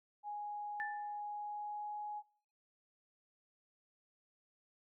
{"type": "tone with pitch glide", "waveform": "sine", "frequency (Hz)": [830, 836.3], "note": ["G#5", "G#5"], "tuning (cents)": [-1, 12], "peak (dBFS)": -40, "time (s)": [0.23, 2.23], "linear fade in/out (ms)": 50, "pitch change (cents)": 13, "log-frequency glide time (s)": [1.2, 1.97]}
{"type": "tone with exponential decay", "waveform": "sine", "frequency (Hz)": 1763, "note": "A6", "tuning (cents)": 3, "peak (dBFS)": -36, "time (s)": [0.8, 1.2], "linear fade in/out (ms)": 0, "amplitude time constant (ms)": 86}
{"effects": ["noise-tail reverb RT60 0.5 s tail -22 dB re dry"]}